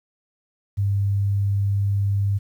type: tone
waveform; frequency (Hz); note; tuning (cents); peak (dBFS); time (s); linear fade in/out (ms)
sine; 99.9; G2; +33; -18; 0.77-2.39; 20
effects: 9-bit